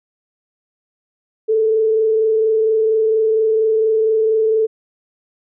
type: tone with frequency modulation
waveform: sine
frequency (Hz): 440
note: A4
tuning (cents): 0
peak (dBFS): -12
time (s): 1.48-4.67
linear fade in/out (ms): 20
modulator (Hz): 24.3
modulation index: 0.29
effects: none